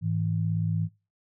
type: tone pair together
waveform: sine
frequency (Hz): 105.1 / 162.19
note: G#2 / E3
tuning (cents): +21 / -28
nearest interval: minor sixth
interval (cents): 751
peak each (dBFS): -27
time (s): 0.01-0.89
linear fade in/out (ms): 50
effects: noise-tail reverb RT60 0.3 s tail -23 dB re dry